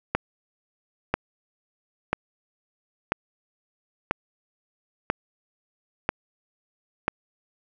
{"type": "click train", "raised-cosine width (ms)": 0.5, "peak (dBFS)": -6, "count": 8, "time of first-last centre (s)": [0.15, 7.081], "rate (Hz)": 1.01, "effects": []}